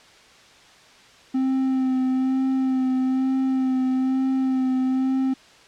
triangle tone with vibrato, 261.2 Hz, C4, 3 cents flat, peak -17 dBFS, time 1.34-5.34 s, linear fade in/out 10 ms, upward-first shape sine, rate 1.1 Hz, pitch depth 19 cents each way, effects white hiss -50 dBFS RMS until 5.67 s + low-pass 5000 Hz 12 dB/octave

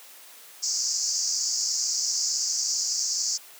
white band-pass noise, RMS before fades -27 dBFS, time 0.62-3.38 s, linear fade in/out 20 ms, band 4700 to 7200 Hz, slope 96 dB/octave, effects white hiss -48 dBFS RMS until 3.59 s + high-pass 400 Hz 12 dB/octave

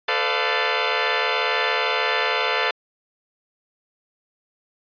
10% pulse chord, B half-diminished seventh, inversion third, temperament equal with one note detuned, 440 / 506.6 / 587.3 / 698.5 Hz, A4 / B4 / D5 / F5, 0 / +44 / 0 / 0 cents, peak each -16 / -16 / -19 / -17 dBFS, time 0.08-2.71 s, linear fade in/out 5 ms, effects resampled to 11025 Hz

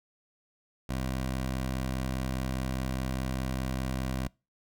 15% pulse tone, 64.9 Hz, C2, 13 cents flat, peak -24 dBFS, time 0.89-4.28 s, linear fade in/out 5 ms, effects noise-tail reverb RT60 0.3 s tail -26 dB re dry

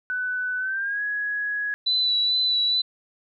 sine tone with pitch glide, 1498 to 1671.8 Hz, F#6 to G#6, +21 to +11 cents, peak -24 dBFS, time 0.1-1.74 s, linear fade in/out 0 ms, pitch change +190 cents, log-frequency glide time 0.58-1.02 s
sine tone with vibrato, 3971 Hz, B7, 9 cents sharp, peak -19 dBFS, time 1.86-2.82 s, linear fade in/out 10 ms, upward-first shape sine, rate 2.3 Hz, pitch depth 23 cents each way
effects none

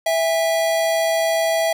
square tone pair together, 658 / 811.2 Hz, E5 / G#5, -3 / -41 cents, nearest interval major third, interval 362 cents, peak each -18 / -26 dBFS, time 0.06-1.73 s, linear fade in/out 5 ms, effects none

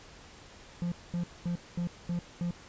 triangle tone bursts, 173.6 Hz, F3, 10 cents flat, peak -27 dBFS, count 6, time 0.82-2.508 s, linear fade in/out 0 ms, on 98 ms, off 220 ms, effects pink hiss -52 dBFS RMS until 2.68 s + resampled to 16000 Hz

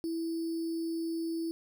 sine tone with sample-and-hold, 329.6 Hz, E4, in tune, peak -31 dBFS, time 0.04-1.51 s, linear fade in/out 0 ms, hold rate 4900 Hz, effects none

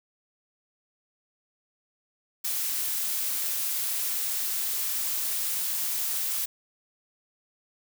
blue noise, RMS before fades -29 dBFS, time 2.44-6.46 s, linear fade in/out 10 ms, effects none

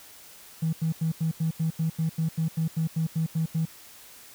triangle tone bursts, 161.3 Hz, E3, 37 cents flat, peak -19 dBFS, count 16, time 0.62-3.655 s, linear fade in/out 10 ms, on 110 ms, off 85 ms, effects tanh soft clip ceiling -20 dBFS + white hiss -49 dBFS RMS until 4.34 s

